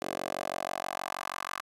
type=tone with high-pass filter sweep; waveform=10% pulse; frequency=46.25 Hz; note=F#1; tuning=in tune; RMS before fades=-36 dBFS; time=0.02-1.61 s; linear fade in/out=0 ms; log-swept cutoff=440 to 1200 Hz; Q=2.5; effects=resampled to 32000 Hz